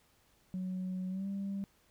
sine tone with pitch glide, 185 to 197.14 Hz, F#3 to G3, 0 to +10 cents, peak -33 dBFS, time 0.54-1.64 s, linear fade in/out 0 ms, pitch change +110 cents, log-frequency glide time 1.09-1.27 s, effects tanh soft clip ceiling -32 dBFS + pink hiss -69 dBFS RMS until 1.9 s

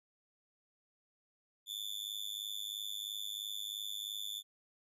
40% pulse tone with amplitude modulation, 3497 Hz, A7, 11 cents flat, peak -34 dBFS, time 1.66-4.43 s, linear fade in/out 50 ms, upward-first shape sine, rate 103 Hz, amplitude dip 100%, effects none

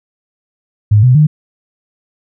sine tone with pitch steps, 105 / 126.32 / 151.96 Hz, G#2 / B2 / D#3, +19 / +39 / -41 cents, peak -4 dBFS, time 0.91-1.27 s, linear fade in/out 10 ms, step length 120 ms, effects none

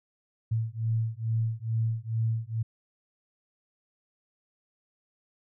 sine beating tone pair, 111.6 / 113.9 Hz, A2 / A#2, +25 / -40 cents, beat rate 2.3 Hz, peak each -29 dBFS, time 0.51-2.63 s, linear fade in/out 10 ms, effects none

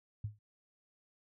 sine tone with exponential decay, 105.5 Hz, G#2, 28 cents sharp, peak -32 dBFS, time 0.24-0.39 s, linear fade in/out 5 ms, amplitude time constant 32 ms, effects none

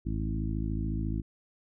harmonic tone with a mistuned harmonic, 54 Hz, A1, 32 cents flat, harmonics 1 / 2 / 3 / 4 / 5 / 6, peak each -32 / -35 / -37 / -38 / -39 / -40 dBFS, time 0.05-1.22 s, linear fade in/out 20 ms, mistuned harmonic 1, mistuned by +55 cents, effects none

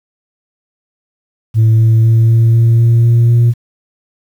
sine tone with pitch steps, 111.4 / 112.37 / 113.35 / 114.33 / 115.33 / 116.33 / 117.34 / 118.37 Hz, A2 / A2 / A#2 / A#2 / A#2 / A#2 / A#2 / A#2, +22 / +37 / -48 / -33 / -18 / -3 / +12 / +27 cents, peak -3 dBFS, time 1.54-3.54 s, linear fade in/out 50 ms, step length 250 ms, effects tanh soft clip ceiling -4 dBFS + 7-bit

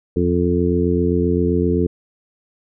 harmonic tone with a mistuned harmonic, 87.6 Hz, F2, 6 cents sharp, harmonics 1 / 2 / 3 / 4 / 5, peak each -21 / -21 / -21 / -21 / -21 dBFS, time 0.16-1.87 s, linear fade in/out 5 ms, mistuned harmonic 1, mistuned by -84 cents, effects none

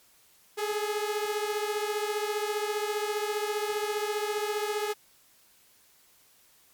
sawtooth beating tone pair, 415.2 / 430.2 Hz, G#4 / A4, 0 / -39 cents, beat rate 15 Hz, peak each -26 / -29 dBFS, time 0.57-4.94 s, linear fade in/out 20 ms, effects white hiss -61 dBFS RMS until 6.73 s + MP3 96 kbps

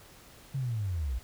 sine linear sweep, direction down, 140 to 55.2 Hz, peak -29 dBFS, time 0.54-1.19 s, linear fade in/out 10 ms, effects pink hiss -54 dBFS RMS until 1.23 s

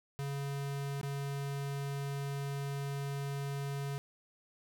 square tone with dropouts, 140 Hz, C#3, 18 cents sharp, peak -36 dBFS, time 0.19-3.98 s, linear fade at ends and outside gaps 0 ms, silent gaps 1.013-1.031 s, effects none

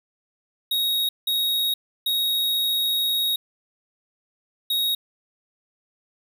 square tone bursts at uneven times, 3769 Hz, A#7, 18 cents sharp, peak -21 dBFS, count 4, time 0.71-1.09 / 1.27-1.74 / 2.06-3.36 / 4.7-4.95 s, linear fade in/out 5 ms, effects none

